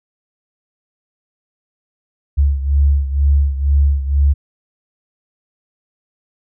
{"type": "beating tone pair", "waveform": "sine", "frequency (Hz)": [70, 72.1], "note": ["C#2", "D2"], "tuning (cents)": [18, -31], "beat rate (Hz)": 2.1, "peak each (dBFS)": [-12, -17], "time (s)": [2.37, 4.34], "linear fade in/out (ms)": 20, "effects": []}